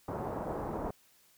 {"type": "low-pass noise", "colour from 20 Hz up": "white", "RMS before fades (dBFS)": -37, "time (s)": [0.08, 0.91], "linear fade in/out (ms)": 5, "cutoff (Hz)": 910, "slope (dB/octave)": 24, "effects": ["white hiss -65 dBFS RMS until 1.37 s"]}